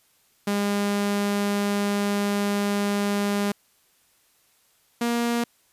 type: tone pair in turn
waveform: sawtooth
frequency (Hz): 203 / 236.2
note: G#3 / A#3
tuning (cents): -39 / +23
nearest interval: minor third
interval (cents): 262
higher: second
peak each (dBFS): -18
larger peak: neither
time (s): 0.47-3.52 / 5.01-5.44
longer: first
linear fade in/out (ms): 5
effects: white hiss -63 dBFS RMS until 5.72 s + resampled to 32000 Hz